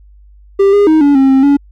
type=tone with pitch steps; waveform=triangle; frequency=394.7 / 407.1 / 314.3 / 285.7 / 268.8 / 266.7 / 283.3 Hz; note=G4 / G#4 / D#4 / D4 / C4 / C4 / C#4; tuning=+12 / -35 / +18 / -48 / +47 / +33 / +38 cents; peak=-3 dBFS; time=0.59-1.57 s; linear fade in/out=10 ms; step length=140 ms; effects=added 50 Hz sine -38 dBFS peak until 1.71 s